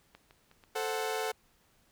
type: clicks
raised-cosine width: 0.3 ms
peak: -34 / -39 / -40 / -39 / -39 dBFS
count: 5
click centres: 0.15 / 0.309 / 0.514 / 0.638 / 0.798 s
type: chord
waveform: sawtooth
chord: F# diminished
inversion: first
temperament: equal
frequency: 440 / 523.3 / 740 Hz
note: A4 / C5 / F#5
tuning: 0 / 0 / 0 cents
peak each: -30 / -35 / -33 dBFS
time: 0.75-1.32 s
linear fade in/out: 10 ms
effects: pink hiss -68 dBFS RMS until 1.91 s